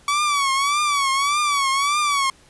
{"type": "tone with vibrato", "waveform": "sawtooth", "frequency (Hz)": 1136, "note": "C#6", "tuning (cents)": 42, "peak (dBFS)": -14, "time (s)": [0.08, 2.3], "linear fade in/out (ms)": 2, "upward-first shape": "triangle", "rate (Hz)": 1.7, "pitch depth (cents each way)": 110, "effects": ["pink hiss -52 dBFS RMS until 2.49 s", "resampled to 24000 Hz"]}